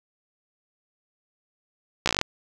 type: slowing click train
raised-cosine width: 0.2 ms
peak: -4 dBFS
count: 9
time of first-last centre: 2.06-2.214 s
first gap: 15 ms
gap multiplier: 1.07
effects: none